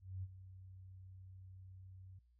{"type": "tone with ADSR envelope", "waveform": "sine", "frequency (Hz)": 93.8, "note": "F#2", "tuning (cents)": 24, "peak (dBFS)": -40, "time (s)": [0, 2.19], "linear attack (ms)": 230, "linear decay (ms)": 41, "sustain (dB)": -13, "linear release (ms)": 6, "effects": ["noise-tail reverb RT60 0.2 s tail -22 dB re dry", "added 60 Hz sine -68 dBFS peak until 2.39 s"]}